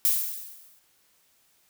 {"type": "noise with exponential decay", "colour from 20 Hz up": "violet", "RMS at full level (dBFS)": -20, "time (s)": [0.05, 0.79], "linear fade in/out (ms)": 0, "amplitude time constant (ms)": 160, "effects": ["white hiss -65 dBFS RMS until 1.69 s"]}